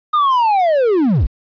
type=linear sweep; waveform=triangle; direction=down; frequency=1244.5 to 34.74 Hz; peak=-9 dBFS; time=0.13-1.27 s; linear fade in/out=10 ms; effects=resampled to 11025 Hz + 8-bit